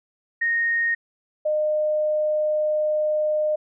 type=tone pair in turn; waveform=sine; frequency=1857 / 609.9 Hz; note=A#6 / D#5; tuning=-7 / -35 cents; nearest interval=octave + perfect fifth; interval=1928 cents; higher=first; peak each=-19 dBFS; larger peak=neither; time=0.41-0.95 / 1.45-3.56 s; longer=second; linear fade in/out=10 ms; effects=none